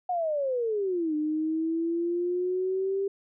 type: exponential two-way sweep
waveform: sine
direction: down then up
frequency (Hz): 737 to 301.6 to 396.4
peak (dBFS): -25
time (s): 0.09-3.08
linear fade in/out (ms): 5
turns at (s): 1.15
effects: none